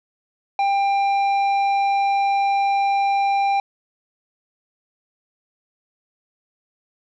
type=tone with tanh clipping; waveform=triangle; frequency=794 Hz; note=G5; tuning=22 cents sharp; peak=-18 dBFS; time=0.59-3.6 s; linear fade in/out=2 ms; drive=13 dB; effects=none